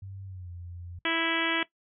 sine tone with pitch glide, 96.9 to 87.33 Hz, G2 to F2, -20 to 0 cents, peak -39 dBFS, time 0.02-0.99 s, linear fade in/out 5 ms, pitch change -180 cents, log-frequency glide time 0.25-0.5 s
harmonic tone, 329.6 Hz, E4, in tune, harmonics 1 / 2 / 3 / 4 / 5 / 6 / 7 / 8 / 9 / 10, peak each -32 / -37 / -37 / -36 / -33 / -33 / -34 / -37 / -36 / -35 dBFS, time 1.05-1.63 s, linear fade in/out 2 ms
effects noise-tail reverb RT60 0.1 s tail -17 dB re dry

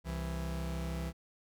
45% pulse tone pair together, 66.1 / 165.32 Hz, C2 / E3, +18 / +5 cents, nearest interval octave + major third, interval 1587 cents, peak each -37 / -39 dBFS, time 0.04-1.13 s, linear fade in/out 50 ms, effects none

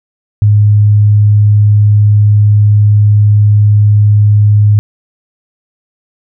sine tone, 104.4 Hz, G#2, 10 cents sharp, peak -3 dBFS, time 0.42-4.79 s, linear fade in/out 0 ms, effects none

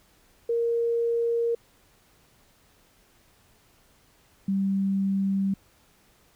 sine tone pair in turn, 466.6 / 194.94 Hz, A#4 / G3, +2 / -9 cents, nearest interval octave + minor third, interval 1511 cents, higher first, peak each -22 dBFS, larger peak neither, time 0.49-1.55 / 4.48-5.54 s, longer neither, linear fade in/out 5 ms, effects pink hiss -61 dBFS RMS until 6.35 s

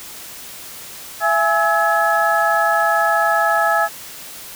sine tone cluster, 672 / 833 / 1298 / 1690 Hz, E5 / G#5 / E6 / G#6, +33 / +5 / -27 / +30 cents, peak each -19 dBFS, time 1.2-3.89 s, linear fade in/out 50 ms, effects white hiss -35 dBFS RMS until 4.55 s

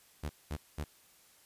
sawtooth tone bursts, 75.1 Hz, D2, 39 cents sharp, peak -31 dBFS, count 3, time 0.23-0.842 s, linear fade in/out 10 ms, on 64 ms, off 210 ms, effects white hiss -63 dBFS RMS until 1.45 s + resampled to 32000 Hz

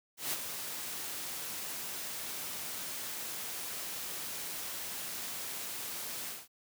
white noise with ADSR envelope, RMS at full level -33 dBFS, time 0.17-6.48 s, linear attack 150 ms, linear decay 43 ms, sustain -7 dB, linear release 200 ms, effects high-pass 100 Hz 12 dB/octave

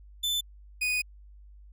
40% pulse tone pair in turn, 3520 / 2482 Hz, A7 / D#7, 0 / -5 cents, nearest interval tritone, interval 605 cents, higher first, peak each -25 dBFS, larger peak neither, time 0.23-0.41 / 0.81-1.02 s, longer second, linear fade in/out 10 ms, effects added 50 Hz sine -48 dBFS peak until 1.72 s

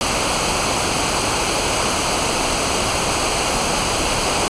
pink noise with comb filter, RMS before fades -19 dBFS, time 0.01-4.48 s, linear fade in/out 0 ms, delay 0.55 ms, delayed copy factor -0.55, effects resampled to 22050 Hz

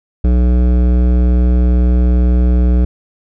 triangle tone with hard clipping, 61.1 Hz, B1, 18 cents flat, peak -10 dBFS, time 0.24-2.85 s, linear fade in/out 5 ms, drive 18 dB, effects none

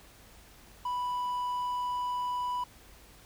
triangle tone, 987.8 Hz, B5, in tune, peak -28 dBFS, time 0.85-2.64 s, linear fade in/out 5 ms, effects added 50 Hz sine -59 dBFS peak until 3.25 s + pink hiss -56 dBFS RMS until 3.25 s

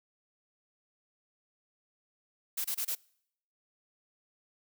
blue noise bursts, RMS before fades -33 dBFS, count 4, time 2.57-2.952 s, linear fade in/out 10 ms, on 76 ms, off 26 ms, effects noise-tail reverb RT60 0.7 s tail -25 dB re dry

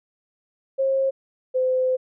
sine tone pair in turn, 537 / 513.5 Hz, C5 / C5, +45 / -33 cents, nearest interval minor second, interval 78 cents, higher first, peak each -18 dBFS, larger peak neither, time 0.78-1.11 / 1.54-1.97 s, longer second, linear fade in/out 20 ms, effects none

